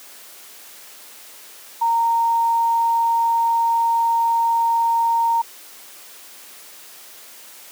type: tone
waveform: sine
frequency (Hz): 924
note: A#5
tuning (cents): -16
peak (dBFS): -15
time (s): 1.81-5.42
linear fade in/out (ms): 10
effects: white hiss -42 dBFS RMS until 7.71 s + high-pass 300 Hz 12 dB/octave